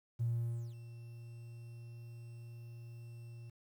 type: tone with ADSR envelope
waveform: triangle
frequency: 117.4 Hz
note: A#2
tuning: 13 cents sharp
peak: -27 dBFS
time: 0.19-3.5 s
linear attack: 27 ms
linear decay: 520 ms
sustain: -18 dB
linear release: 6 ms
effects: tanh soft clip ceiling -29 dBFS + 11-bit